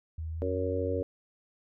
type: tone with pitch glide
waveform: sine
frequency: 80 to 88.25 Hz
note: D#2 to F2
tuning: +49 to +19 cents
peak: -33 dBFS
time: 0.18-1.02 s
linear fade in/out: 5 ms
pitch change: +170 cents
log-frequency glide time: 0.32-0.58 s
type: harmonic tone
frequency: 93.1 Hz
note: F#2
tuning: 11 cents sharp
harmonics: 3 / 4 / 5 / 6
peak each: -36 / -37 / -32 / -35 dBFS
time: 0.42-1.03 s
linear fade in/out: 0 ms
effects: none